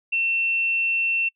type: tone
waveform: sine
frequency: 2700 Hz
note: E7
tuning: 41 cents sharp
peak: -20 dBFS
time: 0.12-1.29 s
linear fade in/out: 10 ms
effects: noise-tail reverb RT60 0.1 s tail -25 dB re dry

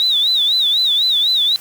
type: tone with vibrato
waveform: sine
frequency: 3722 Hz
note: A#7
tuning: 3 cents flat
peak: -12 dBFS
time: 0-1.56 s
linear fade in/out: 0 ms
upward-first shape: sine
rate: 4 Hz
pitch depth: 140 cents each way
effects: white hiss -38 dBFS RMS until 1.6 s

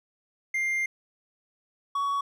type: tone pair in turn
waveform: triangle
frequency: 2100 / 1122.8 Hz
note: C7 / C#6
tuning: +6 / +22 cents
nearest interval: major seventh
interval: 1084 cents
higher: first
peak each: -23 dBFS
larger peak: neither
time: 0.54-0.86 / 1.95-2.21 s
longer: first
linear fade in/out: 5 ms
effects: none

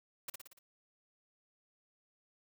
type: noise with echo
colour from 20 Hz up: white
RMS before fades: -41 dBFS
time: 0.28-0.3 s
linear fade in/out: 5 ms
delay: 58 ms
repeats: 5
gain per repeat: -4 dB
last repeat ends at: 0.59 s
effects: none

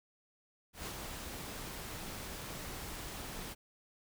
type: noise with ADSR envelope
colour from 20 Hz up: pink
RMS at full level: -41 dBFS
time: 0.73-3.55 s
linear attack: 130 ms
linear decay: 66 ms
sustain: -3 dB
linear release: 31 ms
effects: none

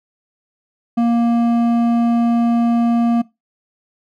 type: tone with hard clipping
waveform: triangle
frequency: 234.6 Hz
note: A#3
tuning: 11 cents sharp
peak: -14 dBFS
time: 0.97-3.22 s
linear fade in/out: 10 ms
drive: 12 dB
effects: noise-tail reverb RT60 0.2 s tail -20 dB re dry

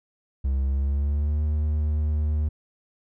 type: tone with pitch glide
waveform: triangle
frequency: 67.1 to 75.75 Hz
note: C2 to D#2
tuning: +44 to -46 cents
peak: -19 dBFS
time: 0.44-2.49 s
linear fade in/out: 10 ms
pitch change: +210 cents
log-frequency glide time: 0.64-1.43 s
effects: none

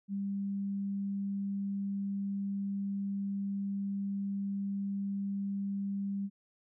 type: tone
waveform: sine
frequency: 198.4 Hz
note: G3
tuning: 21 cents sharp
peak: -32 dBFS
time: 0.08-6.3 s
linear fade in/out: 50 ms
effects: none

